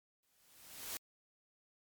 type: noise with exponential growth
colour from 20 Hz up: white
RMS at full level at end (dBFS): -40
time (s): 0.23-0.97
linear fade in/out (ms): 0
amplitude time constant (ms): 160
effects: MP3 96 kbps